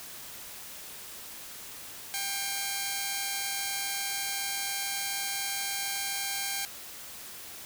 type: tone pair together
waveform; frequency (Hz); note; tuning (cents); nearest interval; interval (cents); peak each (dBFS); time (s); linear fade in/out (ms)
5% pulse; 793 / 2169; G5 / C#7; +20 / -38; octave + perfect fourth; 1742; -21 / -25; 2.14-6.65; 0
effects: white hiss -44 dBFS RMS until 7.65 s